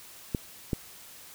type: clicks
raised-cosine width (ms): 3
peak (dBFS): -14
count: 2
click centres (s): 0.348 / 0.732
effects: white hiss -49 dBFS RMS until 1.34 s